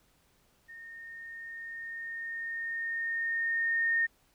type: tone with level ramp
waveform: sine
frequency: 1836 Hz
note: A#6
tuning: 27 cents flat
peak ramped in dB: -45 to -24 dBFS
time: 0.68-4.07 s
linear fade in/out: 20 ms
effects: pink hiss -68 dBFS RMS until 4.34 s